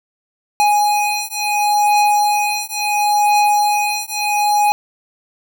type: beating tone pair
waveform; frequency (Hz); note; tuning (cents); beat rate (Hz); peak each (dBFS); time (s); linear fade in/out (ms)
square; 830.6 / 831.32; G#5 / G#5; 0 / +1; 0.72; -17; 0.6-4.72; 0
effects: none